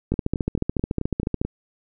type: two click trains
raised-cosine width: 3 ms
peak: -13 / -9 dBFS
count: 7 / 19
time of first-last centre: 0.14-1.45 / 0.12-1.415 s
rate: 4.58 / 13.9 Hz
effects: none